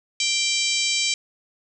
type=harmonic tone with a mistuned harmonic; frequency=784 Hz; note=G5; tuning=in tune; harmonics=3 / 4 / 5 / 6 / 7 / 8 / 9 / 10; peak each=-26 / -27 / -28 / -29 / -29 / -30 / -31 / -31 dBFS; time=0.2-1.14 s; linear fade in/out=2 ms; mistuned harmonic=9; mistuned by=+20 cents; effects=none